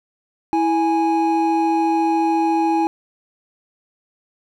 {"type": "tone pair together", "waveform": "triangle", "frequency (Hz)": [327.8, 830.6], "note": ["E4", "G#5"], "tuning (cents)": [-10, 0], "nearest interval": "octave + major third", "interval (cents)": 1610, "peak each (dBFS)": -16, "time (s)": [0.53, 2.87], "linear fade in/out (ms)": 0, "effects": []}